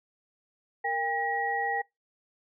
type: tone cluster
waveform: sine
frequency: 463.7 / 800 / 1907 Hz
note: A#4 / G5 / A#6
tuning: -9 / +35 / +39 cents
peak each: -36 / -29 / -31 dBFS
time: 0.84-1.82 s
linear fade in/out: 10 ms
effects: noise-tail reverb RT60 0.2 s tail -26 dB re dry